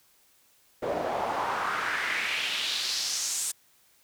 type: noise with band-pass filter sweep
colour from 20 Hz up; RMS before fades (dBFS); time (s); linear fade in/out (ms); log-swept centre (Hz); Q
pink; -30; 0.82-3.52; 10; 510 to 8500; 2.7
effects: white hiss -63 dBFS RMS until 4.03 s